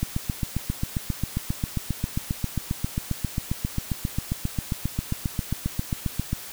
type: click train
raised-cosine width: 5 ms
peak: -12 dBFS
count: 48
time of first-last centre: 0.03-6.33 s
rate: 7.46 Hz
effects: white hiss -39 dBFS RMS until 6.52 s